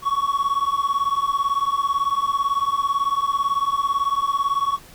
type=beating tone pair; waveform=triangle; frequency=1108.7 / 1126.7 Hz; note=C#6 / C#6; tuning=0 / +28 cents; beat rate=18 Hz; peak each=-20 dBFS; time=0.02-4.79 s; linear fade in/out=50 ms; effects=pink hiss -46 dBFS RMS until 4.94 s